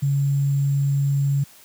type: tone with sample-and-hold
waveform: sine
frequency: 140 Hz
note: C#3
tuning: 18 cents sharp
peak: -17 dBFS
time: 0.02-1.44 s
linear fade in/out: 10 ms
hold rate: 7350 Hz
effects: white hiss -49 dBFS RMS until 1.64 s + high-pass 60 Hz 12 dB/octave

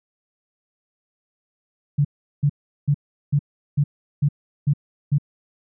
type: tone bursts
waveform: sine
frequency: 144 Hz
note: D3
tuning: 34 cents flat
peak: -14 dBFS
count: 8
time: 1.98-5.184 s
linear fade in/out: 10 ms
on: 68 ms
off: 380 ms
effects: none

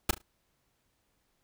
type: noise with echo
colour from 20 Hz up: pink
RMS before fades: -24 dBFS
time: 0.09-0.11 s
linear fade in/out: 5 ms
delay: 36 ms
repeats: 3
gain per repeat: -12 dB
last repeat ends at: 0.218 s
effects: pink hiss -75 dBFS RMS until 1.43 s

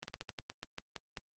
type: slowing click train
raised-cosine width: 0.2 ms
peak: -20 dBFS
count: 11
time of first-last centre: 0.03-1.172 s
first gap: 51 ms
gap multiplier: 1.17
effects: high-pass 60 Hz 12 dB/octave + Opus 24 kbps

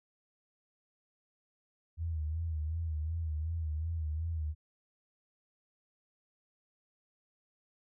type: tone with vibrato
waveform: sine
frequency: 79.8 Hz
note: D#2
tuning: 44 cents sharp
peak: -32 dBFS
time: 1.97-4.55 s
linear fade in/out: 50 ms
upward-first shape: sine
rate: 2.7 Hz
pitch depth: 82 cents each way
effects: none

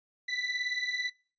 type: beating tone pair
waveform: 30% pulse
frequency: 1975.5 / 1993.5 Hz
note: B6 / B6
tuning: 0 / +16 cents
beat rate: 18 Hz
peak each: -31 dBFS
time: 0.28-1.1 s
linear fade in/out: 10 ms
effects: noise-tail reverb RT60 0.4 s tail -23 dB re dry + resampled to 16000 Hz

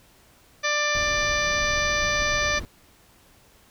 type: harmonic tone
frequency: 592 Hz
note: D5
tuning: 14 cents sharp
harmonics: 1 / 2 / 3 / 4 / 5 / 6 / 7 / 8 / 9 / 10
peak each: -29 / -29 / -26 / -28 / -40 / -33 / -38 / -34 / -41 / -32 dBFS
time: 0.63-2.6 s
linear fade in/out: 20 ms
type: noise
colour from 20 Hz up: brown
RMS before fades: -34 dBFS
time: 0.95-2.65 s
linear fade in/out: 0 ms
effects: pink hiss -56 dBFS RMS until 3.7 s

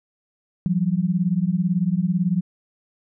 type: beating tone pair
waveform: sine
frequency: 170 / 188 Hz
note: F3 / F#3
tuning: -46 / +28 cents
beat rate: 18 Hz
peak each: -21 dBFS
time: 0.66-2.41 s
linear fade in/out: 0 ms
effects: none

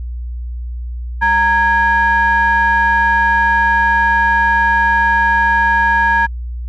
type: ring-modulated tone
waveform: triangle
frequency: 365.5 Hz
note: F#4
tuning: 21 cents flat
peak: -5 dBFS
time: 1.21-6.27 s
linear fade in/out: 20 ms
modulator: 1290 Hz
effects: added 60 Hz sine -21 dBFS peak until 6.68 s

